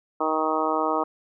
harmonic tone, 157.1 Hz, D#3, 17 cents sharp, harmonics 2 / 3 / 4 / 5 / 6 / 7 / 8, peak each -29 / -29 / -29 / -29 / -29 / -29 / -29 dBFS, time 0.2-1.04 s, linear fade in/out 10 ms, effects none

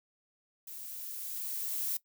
violet noise with level ramp, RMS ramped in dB -45 to -33 dBFS, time 0.67-1.97 s, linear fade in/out 5 ms, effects noise-tail reverb RT60 0.1 s tail -18 dB re dry

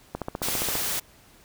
click train, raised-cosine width 1 ms, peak -15 dBFS, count 10, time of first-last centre 0.15-0.754 s, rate 14.9 Hz
white noise, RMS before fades -28 dBFS, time 0.42-1 s, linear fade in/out 10 ms
effects pink hiss -55 dBFS RMS until 1.44 s

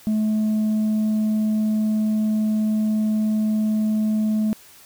sine tone, 215.4 Hz, A3, 37 cents flat, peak -15 dBFS, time 0.07-4.53 s, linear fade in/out 0 ms, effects tanh soft clip ceiling -17 dBFS + white hiss -48 dBFS RMS until 4.85 s

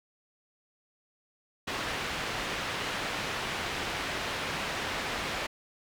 white low-pass noise, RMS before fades -34 dBFS, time 1.67-5.47 s, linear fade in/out 10 ms, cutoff 2700 Hz, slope 12 dB/octave, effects none

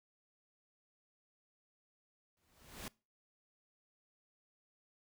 pink noise with exponential growth, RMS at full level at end -43 dBFS, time 2.37-2.88 s, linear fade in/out 1 ms, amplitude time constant 110 ms, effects noise-tail reverb RT60 0.3 s tail -23 dB re dry

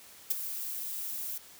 violet noise with ADSR envelope, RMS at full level -25 dBFS, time 0.3-1.38 s, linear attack 10 ms, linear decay 17 ms, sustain -12 dB, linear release 5 ms, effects white hiss -53 dBFS RMS until 1.59 s

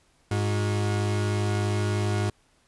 40% pulse tone pair together, 103.2 / 360.4 Hz, G#2 / F#4, -10 / -45 cents, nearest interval octave + minor seventh, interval 2165 cents, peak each -23 / -31 dBFS, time 0.31-2.3 s, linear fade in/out 5 ms, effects pink hiss -64 dBFS RMS until 2.67 s + resampled to 24000 Hz

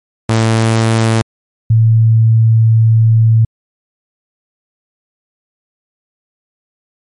sawtooth / sine tone pair in turn, 112.4 / 112.4 Hz, A2 / A2, +37 / +37 cents, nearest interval unison, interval 0 cents, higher neither, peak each -5 dBFS, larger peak neither, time 0.29-1.22 / 1.7-3.45 s, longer second, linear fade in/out 5 ms, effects MP3 48 kbps

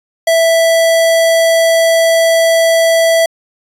square tone, 659.3 Hz, E5, in tune, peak -8 dBFS, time 0.27-3.26 s, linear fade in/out 5 ms, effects resampled to 32000 Hz

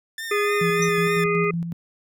sawtooth tone with vibrato, 1770 Hz, A6, 10 cents sharp, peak -26 dBFS, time 0.18-1.24 s, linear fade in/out 2 ms, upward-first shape triangle, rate 3.4 Hz, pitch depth 63 cents each way
harmonic tone, 411.4 Hz, G#4, 16 cents flat, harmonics 1 / 3 / 5 / 6, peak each -21 / -26 / -28 / -29 dBFS, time 0.31-1.51 s, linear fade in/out 5 ms
sine tone with tremolo, 169 Hz, E3, 43 cents sharp, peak -22 dBFS, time 0.61-1.73 s, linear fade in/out 5 ms, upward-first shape square, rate 5.4 Hz, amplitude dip 45%
sine tone with exponential decay, 5920 Hz, F#8, in tune, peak -21 dBFS, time 0.82-0.93 s, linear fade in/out 5 ms, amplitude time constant 22 ms
effects none

